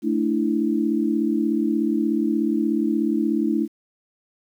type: chord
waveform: sine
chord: A suspended fourth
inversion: none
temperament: just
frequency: 220 / 293.3 / 330 Hz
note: A3 / D4 / E4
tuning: 0 / -2 / +2 cents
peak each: -23 dBFS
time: 0.02-3.68 s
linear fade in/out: 50 ms
effects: 9-bit